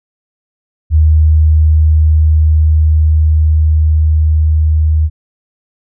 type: tone with level ramp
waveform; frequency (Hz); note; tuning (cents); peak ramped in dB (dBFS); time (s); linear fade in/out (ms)
sine; 77.78; D#2; 0; -4 to -7; 0.9-5.1; 50
effects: none